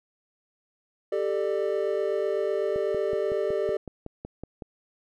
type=chord; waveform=triangle; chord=G suspended second; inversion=none; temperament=equal with one note detuned; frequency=392 / 440 / 596.6 Hz; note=G4 / A4 / D5; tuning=0 / 0 / +27 cents; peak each=-26 / -27 / -27 dBFS; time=1.12-3.77 s; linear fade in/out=5 ms
type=click train; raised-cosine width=2 ms; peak=-23 dBFS; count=11; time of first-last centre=2.76-4.622 s; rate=5.37 Hz
effects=none